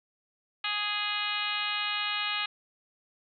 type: harmonic tone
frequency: 415.3 Hz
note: G#4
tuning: in tune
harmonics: 2 / 3 / 4 / 5 / 6 / 7 / 8 / 9 / 10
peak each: -41 / -36 / -38 / -38 / -35 / -35 / -39 / -38 / -41 dBFS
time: 0.64-2.46 s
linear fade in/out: 5 ms
effects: none